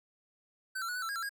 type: tone with pitch steps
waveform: square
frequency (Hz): 1531 / 1352 / 1464 / 1496 / 1335 / 1631 / 1352 / 1632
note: G6 / E6 / F#6 / F#6 / E6 / G#6 / E6 / G#6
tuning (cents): -41 / +43 / -19 / +19 / +22 / -32 / +43 / -31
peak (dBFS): -35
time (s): 0.75-1.294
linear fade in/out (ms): 10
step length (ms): 68
effects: none